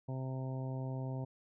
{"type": "harmonic tone", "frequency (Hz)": 131.2, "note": "C3", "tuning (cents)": 5, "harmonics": [1, 2, 3, 4, 5, 6, 7], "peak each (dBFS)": [-37, -45, -50, -50, -50, -56, -53], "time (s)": [0.08, 1.25], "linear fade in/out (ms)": 10, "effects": []}